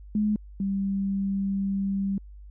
sine tone pair in turn, 210.8 / 196.1 Hz, G#3 / G3, +26 / +1 cents, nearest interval minor second, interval 125 cents, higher first, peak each -21 / -24 dBFS, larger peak first, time 0.15-0.36 / 0.6-2.18 s, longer second, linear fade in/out 2 ms, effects added 50 Hz sine -42 dBFS peak until 2.5 s

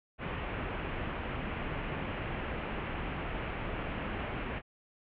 pink low-pass noise, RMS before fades -37 dBFS, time 0.18-4.62 s, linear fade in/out 50 ms, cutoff 2900 Hz, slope 48 dB/octave, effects none

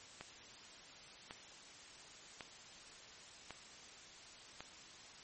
click train, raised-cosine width 0.3 ms, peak -30 dBFS, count 5, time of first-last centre 0.21-4.606 s, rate 0.91 Hz, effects white hiss -56 dBFS RMS until 5.23 s + MP3 32 kbps

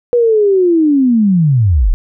sine linear sweep, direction down, 489.7 to 30.87 Hz, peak -7 dBFS, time 0.13-1.94 s, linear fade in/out 0 ms, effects none

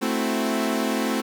sawtooth chord, F# half-diminished seventh, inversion first, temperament equal, 220 / 261.6 / 329.6 / 370 Hz, A3 / C4 / E4 / F#4, 0 / 0 / 0 / 0 cents, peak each -22 / -22 / -26 / -28 dBFS, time 0.01-1.22 s, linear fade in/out 20 ms, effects none

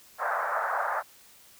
white band-pass noise, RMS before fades -29 dBFS, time 0.18-1.03 s, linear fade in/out 50 ms, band 560 to 1600 Hz, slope 48 dB/octave, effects white hiss -55 dBFS RMS until 1.59 s

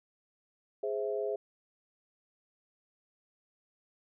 sine chord, Ab augmented, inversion none, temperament equal, 415.3 / 523.3 / 659.3 Hz, Ab4 / C5 / E5, 0 / 0 / 0 cents, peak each -33 / -37 / -37 dBFS, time 0.83-1.36 s, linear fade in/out 5 ms, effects none

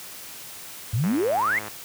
sine exponential sweep, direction up, 98.9 to 2200 Hz, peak -20 dBFS, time 0.93-1.59 s, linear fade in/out 5 ms
click train, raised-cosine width 0.5 ms, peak -20 dBFS, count 69, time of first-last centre 1.04-1.682 s, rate 106 Hz
effects white hiss -40 dBFS RMS until 1.84 s + high-pass 60 Hz 12 dB/octave

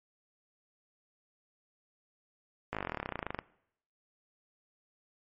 slowing click train, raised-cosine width 0.5 ms, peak -19 dBFS, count 24, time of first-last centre 2.73-3.389 s, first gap 18 ms, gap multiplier 1.04, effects noise-tail reverb RT60 0.7 s tail -20 dB re dry + MP3 32 kbps

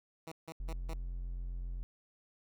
10% pulse tone bursts, 162.2 Hz, E3, 28 cents flat, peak -35 dBFS, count 4, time 0.27-0.934 s, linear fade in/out 2 ms, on 46 ms, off 160 ms
triangle tone, 43.78 Hz, F1, 5 cents sharp, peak -35 dBFS, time 0.6-1.83 s, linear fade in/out 0 ms
effects none

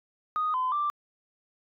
sine tone with pitch steps, 1242 / 1020 / 1178 Hz, D#6 / C6 / D6, -3 / -44 / +5 cents, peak -24 dBFS, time 0.36-0.9 s, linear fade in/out 0 ms, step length 180 ms, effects tanh soft clip ceiling -20 dBFS

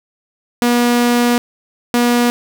sawtooth tone pair in turn, 240.9 / 240.9 Hz, B3 / B3, -43 / -43 cents, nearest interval unison, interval 0 cents, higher neither, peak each -7 dBFS, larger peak neither, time 0.62-1.38 / 1.94-2.3 s, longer first, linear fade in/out 0 ms, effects none

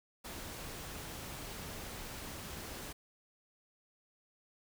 pink noise, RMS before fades -45 dBFS, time 0.24-2.93 s, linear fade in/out 10 ms, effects none

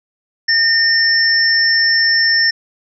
sine tone pair together, 1824 / 5380 Hz, A#6 / E8, -38 / +34 cents, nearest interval octave + perfect fifth, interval 1872 cents, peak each -13 dBFS, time 0.48-2.51 s, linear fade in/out 10 ms, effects none

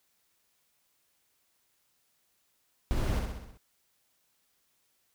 brown noise with echo, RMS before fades -28 dBFS, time 2.91-3.19 s, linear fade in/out 0 ms, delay 64 ms, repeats 6, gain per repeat -4 dB, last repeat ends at 3.574 s, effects white hiss -73 dBFS RMS until 5.14 s

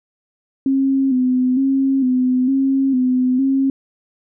sine tone with vibrato, 261.6 Hz, C4, in tune, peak -13 dBFS, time 0.66-3.7 s, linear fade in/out 2 ms, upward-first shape square, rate 1.1 Hz, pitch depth 53 cents each way, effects none

